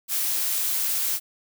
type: noise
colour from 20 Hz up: blue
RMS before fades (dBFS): -25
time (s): 0.08-1.2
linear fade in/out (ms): 50
effects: none